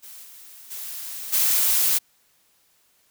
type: noise with level steps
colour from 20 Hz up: blue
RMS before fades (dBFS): -42 / -45 / -34 / -20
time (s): 0.02-1.99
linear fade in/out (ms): 20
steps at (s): 0.23 / 0.7 / 1.32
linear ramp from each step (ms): 20
effects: white hiss -63 dBFS RMS until 3.1 s